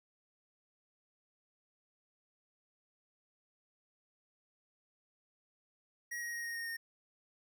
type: tone with pitch steps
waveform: square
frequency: 1900 / 1888 / 1876 / 1864.1 / 1852.3 / 1840.6 Hz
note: A#6 / A#6 / A#6 / A#6 / A#6 / A#6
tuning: +33 / +22 / +11 / -1 / -12 / -22 cents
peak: -39 dBFS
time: 6.11-6.77 s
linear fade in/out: 10 ms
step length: 110 ms
effects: none